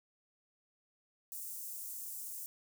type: high-pass noise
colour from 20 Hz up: white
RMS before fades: -44 dBFS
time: 1.32-2.46 s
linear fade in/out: 0 ms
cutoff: 7200 Hz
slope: 24 dB/octave
effects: none